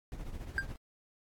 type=noise with tremolo; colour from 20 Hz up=brown; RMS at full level=-39 dBFS; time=0.12-0.76 s; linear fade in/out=0 ms; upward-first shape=triangle; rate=14 Hz; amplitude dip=65%
type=tone with exponential decay; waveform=triangle; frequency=1592 Hz; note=G6; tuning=26 cents sharp; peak=-23 dBFS; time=0.58-0.67 s; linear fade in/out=1 ms; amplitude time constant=19 ms
effects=AAC 64 kbps